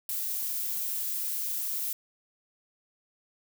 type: noise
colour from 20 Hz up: violet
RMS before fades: -32 dBFS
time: 0.09-1.93 s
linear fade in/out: 2 ms
effects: none